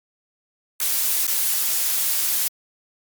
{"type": "noise with dropouts", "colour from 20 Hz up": "blue", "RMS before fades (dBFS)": -21, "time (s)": [0.8, 2.48], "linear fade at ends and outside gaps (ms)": 2, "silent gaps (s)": [1.269, 1.277], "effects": ["MP3 96 kbps"]}